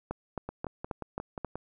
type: two click trains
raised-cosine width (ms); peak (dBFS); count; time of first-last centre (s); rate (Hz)
1; -19 / -22; 6 / 7; 0.11-1.447 / 0.49-1.556; 3.74 / 5.63
effects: none